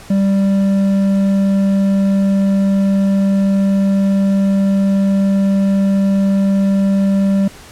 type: tone with hard clipping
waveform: triangle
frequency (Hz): 196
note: G3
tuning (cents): 0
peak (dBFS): -12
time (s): 0.1-7.48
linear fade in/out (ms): 5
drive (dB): 9
effects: pink hiss -38 dBFS RMS until 7.71 s + low-pass 11000 Hz 12 dB/octave